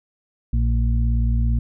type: harmonic tone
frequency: 57.8 Hz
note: A#1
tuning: 14 cents flat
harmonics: 1 / 2 / 4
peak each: -17 / -23 / -29 dBFS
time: 0.53-1.59 s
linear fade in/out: 5 ms
effects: none